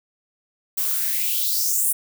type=noise with high-pass filter sweep; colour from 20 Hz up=violet; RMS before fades=-22 dBFS; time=0.77-1.93 s; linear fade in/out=10 ms; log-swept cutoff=910 to 10000 Hz; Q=4.2; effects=none